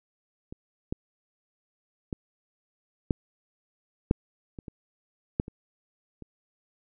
clicks, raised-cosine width 3 ms, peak -26 / -16 / -18 / -10 / -7 / -26 / -26 / -11 / -26 / -29 dBFS, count 10, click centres 0.525 / 0.925 / 2.128 / 3.108 / 4.111 / 4.588 / 4.682 / 5.399 / 5.481 / 6.223 s, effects none

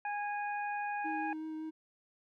harmonic tone, 824 Hz, G#5, 14 cents flat, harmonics 1 / 2 / 3, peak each -35 / -41 / -45 dBFS, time 0.05-1.33 s, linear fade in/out 2 ms
triangle tone with vibrato, 314.5 Hz, D#4, 19 cents sharp, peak -36 dBFS, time 1.04-1.71 s, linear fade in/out 20 ms, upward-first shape triangle, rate 5.3 Hz, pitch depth 13 cents each way
effects none

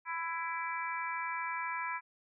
harmonic tone, 332.2 Hz, E4, 13 cents sharp, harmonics 3 / 4 / 5 / 6 / 7, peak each -37 / -43 / -42 / -45 / -41 dBFS, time 0.05-2.01 s, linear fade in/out 50 ms, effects none

